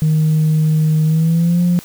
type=tone with pitch glide; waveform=sine; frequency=155.8 to 175.89 Hz; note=D#3 to F3; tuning=+3 to +13 cents; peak=-9 dBFS; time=0.02-1.79 s; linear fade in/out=0 ms; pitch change=+210 cents; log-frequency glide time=1.05-1.62 s; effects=tanh soft clip ceiling -8 dBFS + white hiss -39 dBFS RMS until 1.84 s